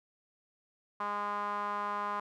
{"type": "tone with band-pass filter", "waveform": "sawtooth", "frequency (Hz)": 205.4, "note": "G#3", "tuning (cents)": -19, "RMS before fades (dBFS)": -35, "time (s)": [1, 2.2], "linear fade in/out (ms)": 5, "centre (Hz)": 1100, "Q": 5.5, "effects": []}